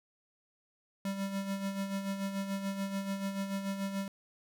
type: tone with tremolo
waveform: square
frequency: 196 Hz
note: G3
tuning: in tune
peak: -32 dBFS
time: 1.05-4.08 s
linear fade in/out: 2 ms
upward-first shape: sine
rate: 6.9 Hz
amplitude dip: 55%
effects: none